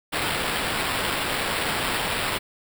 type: noise with sample-and-hold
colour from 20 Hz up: blue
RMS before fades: -26 dBFS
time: 0.12-2.39 s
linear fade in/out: 20 ms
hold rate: 6300 Hz
effects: none